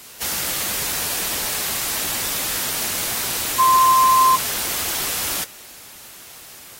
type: tone in noise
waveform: sine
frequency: 1041 Hz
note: C6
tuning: 9 cents flat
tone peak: -11 dBFS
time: 3.58-4.37 s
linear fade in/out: 20 ms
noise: white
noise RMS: -24 dBFS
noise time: 0.2-5.45 s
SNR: +10 dB
effects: white hiss -41 dBFS RMS until 6.79 s + AAC 48 kbps